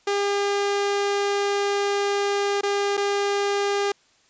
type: tone with dropouts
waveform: sawtooth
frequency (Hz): 403.2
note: G4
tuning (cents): +49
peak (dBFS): -17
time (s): 0.07-3.92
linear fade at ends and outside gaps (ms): 5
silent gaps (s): 2.611-2.632 / 2.97-2.975
effects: white hiss -60 dBFS RMS until 4.29 s + resampled to 16000 Hz